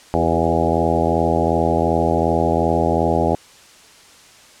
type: harmonic tone with a mistuned harmonic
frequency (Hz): 82.7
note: E2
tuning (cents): +6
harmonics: 1 / 2 / 3 / 4 / 5 / 6 / 7 / 8 / 9 / 10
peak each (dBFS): -24 / -24 / -24 / -24 / -24 / -24 / -24 / -24 / -24 / -24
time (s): 0.14-3.35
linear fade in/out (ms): 0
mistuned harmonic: 5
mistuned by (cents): -28
effects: white hiss -46 dBFS RMS until 4.6 s + low-pass 8000 Hz 12 dB/octave